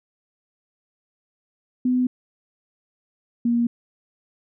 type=tone pair in turn; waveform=sine; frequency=251.4 / 236.5 Hz; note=B3 / A#3; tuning=+31 / +25 cents; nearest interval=minor second; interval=106 cents; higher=first; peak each=-17 dBFS; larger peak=neither; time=1.85-2.07 / 3.45-3.67 s; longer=neither; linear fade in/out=5 ms; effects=none